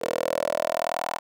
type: tone with high-pass filter sweep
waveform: 10% pulse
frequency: 40.85 Hz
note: E1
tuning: 15 cents flat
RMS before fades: -27 dBFS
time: 0.01-1.19 s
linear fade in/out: 10 ms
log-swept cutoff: 460 to 820 Hz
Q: 5.2
effects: none